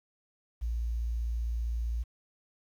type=tone; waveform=sine; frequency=57.7 Hz; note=A#1; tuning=17 cents flat; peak=-29 dBFS; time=0.61-2.04 s; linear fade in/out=20 ms; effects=10-bit